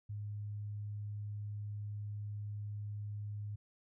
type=tone; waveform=sine; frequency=103.83 Hz; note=G#2; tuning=in tune; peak=-39 dBFS; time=0.09-3.56 s; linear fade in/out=10 ms; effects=none